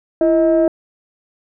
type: tone pair together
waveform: sine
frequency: 335.4 / 633.2 Hz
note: E4 / D#5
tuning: +30 / +30 cents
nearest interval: major seventh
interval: 1100 cents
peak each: -12 dBFS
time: 0.21-0.68 s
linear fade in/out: 2 ms
effects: tanh soft clip ceiling -6 dBFS